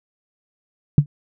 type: tone with exponential decay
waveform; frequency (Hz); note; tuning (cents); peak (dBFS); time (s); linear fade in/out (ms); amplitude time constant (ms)
sine; 145; D3; -22; -3; 0.98-1.06; 2; 17
effects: none